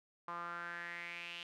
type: tone with band-pass filter sweep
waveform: sawtooth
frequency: 172.1 Hz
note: F3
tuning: 25 cents flat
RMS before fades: -45 dBFS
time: 0.28-1.43 s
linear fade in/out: 2 ms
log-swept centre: 1100 to 3000 Hz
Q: 5.2
effects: none